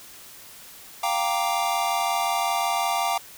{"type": "chord", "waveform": "square", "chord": "G minor seventh", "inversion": "third", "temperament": "equal", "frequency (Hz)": [698.5, 784, 932.3, 1174.7], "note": ["F5", "G5", "Bb5", "D6"], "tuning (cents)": [0, 0, 0, 0], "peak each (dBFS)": [-28, -28, -29, -30], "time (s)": [1.03, 3.18], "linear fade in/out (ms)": 5, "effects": ["white hiss -45 dBFS RMS until 3.37 s"]}